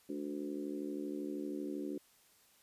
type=harmonic tone with a mistuned harmonic; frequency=72.7 Hz; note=D2; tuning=17 cents flat; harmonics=3 / 4 / 5 / 6 / 7; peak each=-46 / -40 / -43 / -52 / -51 dBFS; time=0.09-1.98 s; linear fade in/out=5 ms; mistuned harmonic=3; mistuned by=-54 cents; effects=white hiss -67 dBFS RMS until 2.62 s + resampled to 32000 Hz